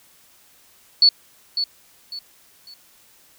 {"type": "tone with echo", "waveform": "sine", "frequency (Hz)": 4435, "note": "C#8", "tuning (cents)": 0, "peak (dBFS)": -9, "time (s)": [1.02, 1.09], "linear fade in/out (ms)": 2, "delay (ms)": 550, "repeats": 3, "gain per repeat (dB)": -10, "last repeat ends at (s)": 2.74, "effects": ["white hiss -54 dBFS RMS until 3.38 s"]}